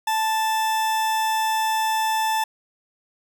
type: tone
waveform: 40% pulse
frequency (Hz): 880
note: A5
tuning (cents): 0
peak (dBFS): -19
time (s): 0.07-2.44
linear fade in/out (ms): 5
effects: none